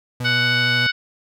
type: tone with vibrato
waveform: 35% pulse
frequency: 122.4 Hz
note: B2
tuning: 15 cents flat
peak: -22 dBFS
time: 0.2-0.87 s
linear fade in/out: 5 ms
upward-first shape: triangle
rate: 13 Hz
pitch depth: 26 cents each way
type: harmonic tone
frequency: 742 Hz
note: F#5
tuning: 5 cents sharp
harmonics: 2 / 3 / 4 / 5 / 6 / 7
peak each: -19 / -23 / -25 / -27 / -29 / -30 dBFS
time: 0.24-0.92 s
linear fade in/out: 20 ms
effects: none